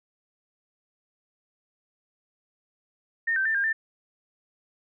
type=tone with pitch steps; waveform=sine; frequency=1829 / 1556 / 1785 / 1608 / 1784 Hz; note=A#6 / G6 / A6 / G6 / A6; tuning=-33 / -13 / +24 / +44 / +23 cents; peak=-22 dBFS; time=3.27-3.73 s; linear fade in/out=10 ms; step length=92 ms; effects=none